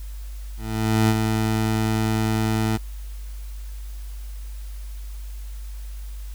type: tone with ADSR envelope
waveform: 20% pulse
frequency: 110 Hz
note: A2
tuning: in tune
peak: -10 dBFS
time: 0.57-2.78 s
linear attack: 520 ms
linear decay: 46 ms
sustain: -5 dB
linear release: 24 ms
effects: added 50 Hz sine -31 dBFS peak until 6.34 s + white hiss -50 dBFS RMS until 6.34 s